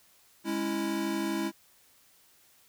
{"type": "chord", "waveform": "square", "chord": "C# minor", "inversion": "second", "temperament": "equal with one note detuned", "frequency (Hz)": [206.9, 277.2, 329.6], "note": ["G#3", "C#4", "E4"], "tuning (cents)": [-6, 0, 0], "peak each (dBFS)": [-35, -37, -32], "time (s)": [0.44, 1.52], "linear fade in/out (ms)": 50, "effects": ["white hiss -62 dBFS RMS until 2.68 s"]}